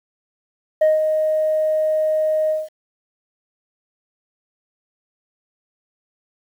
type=tone with ADSR envelope; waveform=sine; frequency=622.3 Hz; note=D#5; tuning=in tune; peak=-8 dBFS; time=0.81-2.69 s; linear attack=9 ms; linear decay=170 ms; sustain=-7 dB; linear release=190 ms; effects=tanh soft clip ceiling -10 dBFS + 8-bit